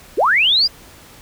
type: linear sweep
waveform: sine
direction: up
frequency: 276 to 5000 Hz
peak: -11 dBFS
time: 0.17-0.68 s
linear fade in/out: 20 ms
effects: pink hiss -43 dBFS RMS until 1.21 s